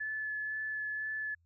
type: tone with vibrato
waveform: sine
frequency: 1727 Hz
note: A6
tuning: 33 cents flat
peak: -34 dBFS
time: 0-1.35 s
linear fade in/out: 10 ms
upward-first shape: sine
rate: 2 Hz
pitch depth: 11 cents each way
effects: added 84 Hz sine -67 dBFS peak until 1.45 s

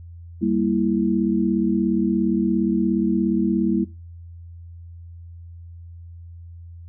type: chord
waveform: sine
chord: E diminished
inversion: first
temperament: equal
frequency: 196 / 233.1 / 329.6 Hz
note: G3 / Bb3 / E4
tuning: 0 / 0 / 0 cents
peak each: -22 dBFS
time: 0.41-3.85 s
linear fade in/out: 20 ms
effects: noise-tail reverb RT60 0.3 s tail -20 dB re dry + added 85 Hz sine -37 dBFS peak until 6.88 s

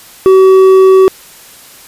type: tone with hard clipping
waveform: sine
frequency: 379.7 Hz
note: F#4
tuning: 45 cents sharp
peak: -3 dBFS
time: 0.26-1.08 s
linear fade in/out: 0 ms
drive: 5 dB
effects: white hiss -36 dBFS RMS until 1.87 s + resampled to 32000 Hz

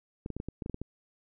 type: clicks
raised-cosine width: 3 ms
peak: -23 dBFS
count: 10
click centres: 0.261 / 0.303 / 0.366 / 0.401 / 0.486 / 0.622 / 0.661 / 0.697 / 0.744 / 0.816 s
effects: none

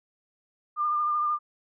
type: tone with vibrato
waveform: sine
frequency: 1203 Hz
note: D6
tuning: 41 cents sharp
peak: -23 dBFS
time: 0.76-1.39 s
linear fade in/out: 50 ms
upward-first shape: triangle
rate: 13 Hz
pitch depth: 27 cents each way
effects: none

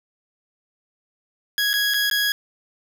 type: tone with dropouts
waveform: 20% pulse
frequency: 1661.2 Hz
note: G#6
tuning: in tune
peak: -14 dBFS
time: 1.58-2.32 s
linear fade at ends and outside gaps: 1 ms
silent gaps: 1.732-1.738 / 1.938-1.942 / 2.099-2.112 s
effects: none

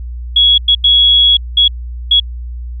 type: tone bursts at uneven times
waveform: sine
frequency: 3344 Hz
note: G#7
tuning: 11 cents sharp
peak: -5 dBFS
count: 5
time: 0.36-0.58 / 0.68-0.75 / 0.84-1.37 / 1.57-1.68 / 2.11-2.2 s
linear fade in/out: 5 ms
effects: added 60 Hz sine -21 dBFS peak until 2.8 s

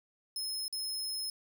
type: tone with dropouts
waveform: sawtooth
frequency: 5170 Hz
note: E8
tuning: 34 cents flat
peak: -32 dBFS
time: 0.36-1.3 s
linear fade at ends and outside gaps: 2 ms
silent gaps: 0.681-0.726 s
effects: none

